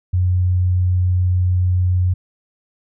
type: tone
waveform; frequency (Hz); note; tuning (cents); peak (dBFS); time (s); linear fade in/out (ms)
sine; 90.7; F#2; -34; -13; 0.13-2.14; 10
effects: none